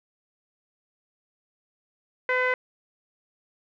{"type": "tone with low-pass filter", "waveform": "sawtooth", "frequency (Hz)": 506, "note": "B4", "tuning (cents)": 42, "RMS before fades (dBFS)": -24, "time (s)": [2.29, 2.54], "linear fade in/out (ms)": 2, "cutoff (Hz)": 1900, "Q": 5.8, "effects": []}